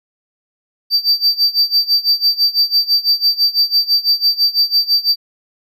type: tone with tremolo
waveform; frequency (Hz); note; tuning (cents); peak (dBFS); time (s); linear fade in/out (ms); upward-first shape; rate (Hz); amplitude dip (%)
triangle; 4652; D8; -17; -7; 0.9-5.16; 50; sine; 6; 90
effects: none